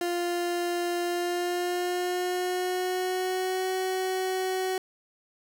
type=tone with pitch glide; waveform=30% pulse; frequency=349.2 to 374.3 Hz; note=F4 to F#4; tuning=0 to +20 cents; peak=-24 dBFS; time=0.01-4.78 s; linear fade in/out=2 ms; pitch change=+120 cents; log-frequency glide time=1.03-3.7 s; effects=none